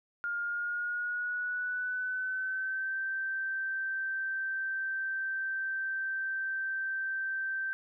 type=tone with pitch glide; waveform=sine; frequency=1413 to 1558.8 Hz; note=F6 to G6; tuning=+20 to -10 cents; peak=-31 dBFS; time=0.24-7.73 s; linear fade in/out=0 ms; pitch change=+170 cents; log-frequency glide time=0.43-2.98 s; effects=none